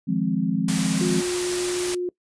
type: chord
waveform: sine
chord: F minor seventh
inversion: third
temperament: equal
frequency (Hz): 155.56 / 174.61 / 207.7 / 261.6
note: Eb3 / F3 / Ab3 / C4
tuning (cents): 0 / 0 / 0 / 0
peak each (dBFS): -30 / -24 / -25 / -26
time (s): 0.07-1.22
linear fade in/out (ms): 20
type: noise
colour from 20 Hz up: white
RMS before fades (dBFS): -28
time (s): 0.68-1.95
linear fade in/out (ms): 5
type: tone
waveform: sine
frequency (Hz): 357.6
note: F4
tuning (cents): +41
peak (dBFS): -23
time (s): 1.01-2.09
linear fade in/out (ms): 2
effects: noise-tail reverb RT60 0.1 s tail -21 dB re dry + resampled to 22050 Hz